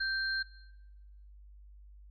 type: tone pair together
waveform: sine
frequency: 1565 / 4187 Hz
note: G6 / C8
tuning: -3 / 0 cents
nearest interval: octave + perfect fourth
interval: 1703 cents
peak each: -31 / -36 dBFS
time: 0-0.43 s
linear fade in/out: 10 ms
effects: noise-tail reverb RT60 1.0 s tail -18 dB re dry + added 50 Hz sine -51 dBFS peak until 2.1 s